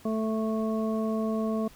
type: harmonic tone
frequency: 220 Hz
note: A3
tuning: in tune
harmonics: 1 / 2 / 3 / 5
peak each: -27 / -33 / -34 / -39 dBFS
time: 0.05-1.68 s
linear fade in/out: 5 ms
effects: pink hiss -54 dBFS RMS until 1.75 s